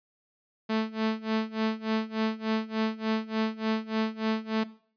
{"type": "tone with tremolo", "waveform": "sawtooth", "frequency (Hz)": 220, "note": "A3", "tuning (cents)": 0, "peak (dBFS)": -20, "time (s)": [0.69, 4.64], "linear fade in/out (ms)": 10, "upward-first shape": "sine", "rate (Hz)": 3.4, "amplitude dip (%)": 95, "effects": ["noise-tail reverb RT60 0.5 s tail -19 dB re dry", "resampled to 11025 Hz"]}